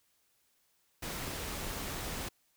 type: noise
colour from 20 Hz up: pink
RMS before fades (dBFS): -39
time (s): 1.02-2.29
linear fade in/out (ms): 10
effects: white hiss -73 dBFS RMS until 2.56 s